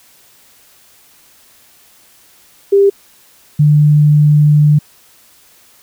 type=tone pair in turn; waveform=sine; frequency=397.8 / 149.01 Hz; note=G4 / D3; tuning=+25 / +25 cents; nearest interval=octave + perfect fourth; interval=1700 cents; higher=first; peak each=-5 dBFS; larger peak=neither; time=2.72-2.9 / 3.59-4.79 s; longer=second; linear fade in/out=10 ms; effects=white hiss -47 dBFS RMS until 5.82 s